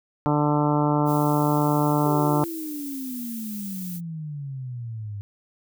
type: harmonic tone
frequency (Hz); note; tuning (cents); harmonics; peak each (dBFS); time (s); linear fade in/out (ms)
148.1; D3; +15; 1 / 2 / 3 / 4 / 5 / 6 / 7 / 8 / 9; -23 / -23 / -30 / -29 / -31 / -27 / -32 / -34 / -35; 0.26-2.44; 0
type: noise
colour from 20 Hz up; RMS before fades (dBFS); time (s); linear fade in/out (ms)
violet; -38; 1.05-4.01; 50
type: exponential sweep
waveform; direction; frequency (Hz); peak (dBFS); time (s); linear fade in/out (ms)
sine; down; 402.7 to 99.9; -30; 2.06-5.21; 0
effects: none